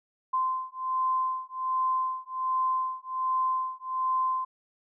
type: beating tone pair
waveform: sine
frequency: 1036 / 1037.3 Hz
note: C6 / C6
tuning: -17 / -15 cents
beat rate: 1.3 Hz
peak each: -29 dBFS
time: 0.33-4.45 s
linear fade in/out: 10 ms
effects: none